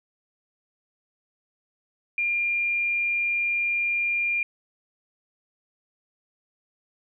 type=tone; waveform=sine; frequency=2400 Hz; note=D7; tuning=37 cents sharp; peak=-22 dBFS; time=2.18-4.43 s; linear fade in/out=2 ms; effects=none